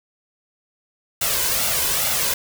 white noise with flanger, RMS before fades -21 dBFS, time 1.21-2.34 s, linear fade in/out 5 ms, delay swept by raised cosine 1.4 to 2.01 ms, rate 2.3 Hz, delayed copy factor +0.55, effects none

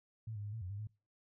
sine tone with pitch steps, 111.1 / 103 / 103.6 / 112.6 / 90.5 / 101 / 107.2 Hz, A2 / G#2 / G#2 / A2 / F#2 / G#2 / A2, +17 / -14 / -4 / +40 / -38 / -48 / -45 cents, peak -40 dBFS, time 0.27-0.872 s, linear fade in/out 5 ms, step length 86 ms, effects noise-tail reverb RT60 0.3 s tail -24 dB re dry

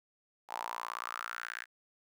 sawtooth tone with high-pass filter sweep, 58.27 Hz, A#1, in tune, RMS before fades -41 dBFS, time 0.48-1.66 s, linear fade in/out 50 ms, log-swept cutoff 840 to 1700 Hz, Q 5.5, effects none

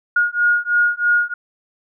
sine beating tone pair, 1433 / 1436.1 Hz, F6 / F6, +44 / +48 cents, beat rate 3.1 Hz, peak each -17 dBFS, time 0.16-1.34 s, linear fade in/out 5 ms, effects none

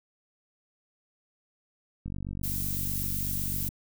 click train, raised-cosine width 5 ms, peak -24 dBFS, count 79, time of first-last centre 2.06-3.688 s, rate 47.9 Hz
violet noise, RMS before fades -33 dBFS, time 2.43-3.69 s, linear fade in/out 10 ms
effects none

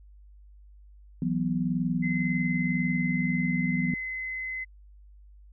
sine chord, E suspended second, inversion none, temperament equal, 164.81 / 185 / 246.9 Hz, E3 / F#3 / B3, 0 / 0 / 0 cents, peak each -29 dBFS, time 1.22-3.94 s, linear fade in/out 2 ms
sine tone with pitch glide, 2056 to 2044 Hz, C7 to C7, -31 to -41 cents, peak -31 dBFS, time 2.02-4.65 s, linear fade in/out 20 ms, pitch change -10 cents, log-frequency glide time 3.79-3.99 s
effects added 50 Hz sine -49 dBFS peak until 5.52 s

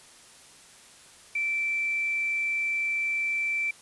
sine tone with quantisation, 2334 Hz, D7, 11 cents flat, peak -25 dBFS, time 1.35-3.71 s, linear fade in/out 5 ms, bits 8, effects white hiss -52 dBFS RMS until 3.81 s + resampled to 24000 Hz

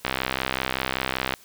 click train, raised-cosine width 0.3 ms, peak -7 dBFS, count 85, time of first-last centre 0.05-1.338 s, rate 65.2 Hz, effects white hiss -52 dBFS RMS until 1.44 s

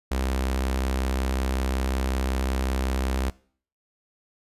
sawtooth tone with notch filter, 65.41 Hz, C2, in tune, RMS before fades -26 dBFS, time 0.11-3.3 s, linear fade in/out 5 ms, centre 130 Hz, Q 1.7, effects noise-tail reverb RT60 0.5 s tail -21 dB re dry + resampled to 32000 Hz

